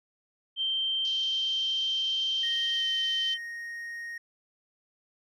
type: tone with pitch glide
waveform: sine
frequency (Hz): 3136 to 3096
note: G7 to G7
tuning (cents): 0 to -22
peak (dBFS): -26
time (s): 0.56-3.38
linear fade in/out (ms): 50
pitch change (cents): -22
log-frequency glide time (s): 2.76-2.83
type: band-pass noise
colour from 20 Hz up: pink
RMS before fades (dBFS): -45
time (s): 1.05-3.34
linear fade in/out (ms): 0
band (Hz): 2700 to 6200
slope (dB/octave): 96
type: tone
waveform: triangle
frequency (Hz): 1864.7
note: A#6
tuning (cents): 0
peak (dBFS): -34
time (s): 2.43-4.18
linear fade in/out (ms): 5
effects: none